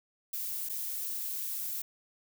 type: noise with dropouts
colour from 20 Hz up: violet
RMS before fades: -36 dBFS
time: 0.33-1.82 s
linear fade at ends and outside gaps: 5 ms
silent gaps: 0.689-0.695 s
effects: none